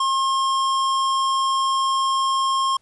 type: tone with hard clipping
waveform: sine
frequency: 1071 Hz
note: C6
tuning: 40 cents sharp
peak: -20 dBFS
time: 0-2.77 s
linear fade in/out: 5 ms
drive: 16 dB
effects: pink hiss -64 dBFS RMS until 2.81 s + resampled to 24000 Hz